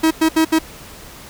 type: tone bursts at uneven times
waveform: 45% pulse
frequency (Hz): 320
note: D#4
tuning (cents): +49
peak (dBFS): -11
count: 4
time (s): 0.03-0.11 / 0.21-0.29 / 0.36-0.45 / 0.52-0.59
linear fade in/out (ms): 10
effects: pink hiss -38 dBFS RMS until 1.29 s